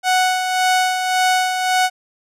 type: tone with tremolo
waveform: sawtooth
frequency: 740 Hz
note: F#5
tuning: in tune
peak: -9 dBFS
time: 0.03-1.9 s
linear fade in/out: 50 ms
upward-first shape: sine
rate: 1.8 Hz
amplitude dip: 50%
effects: low-pass 11000 Hz 12 dB/octave